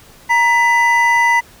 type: tone pair together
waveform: triangle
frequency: 939.3 / 1995 Hz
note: A#5 / B6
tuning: +13 / +17 cents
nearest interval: octave + minor second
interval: 1304 cents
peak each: -11 dBFS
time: 0.29-1.41 s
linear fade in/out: 20 ms
effects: pink hiss -44 dBFS RMS until 1.6 s